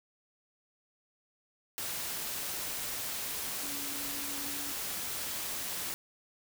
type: tone in noise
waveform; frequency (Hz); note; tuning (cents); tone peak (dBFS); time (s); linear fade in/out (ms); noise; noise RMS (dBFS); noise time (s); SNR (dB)
sine; 284.1; C#4; +43; -46; 3.63-4.72; 0; white; -37; 1.78-5.94; -12
effects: none